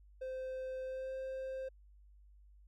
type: tone with pitch glide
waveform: triangle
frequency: 519 to 526.2 Hz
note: C5 to C5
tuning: -14 to +10 cents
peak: -37 dBFS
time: 0.21-1.69 s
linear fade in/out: 10 ms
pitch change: +24 cents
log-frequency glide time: 0.84-1.14 s
effects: added 50 Hz sine -58 dBFS peak until 2.67 s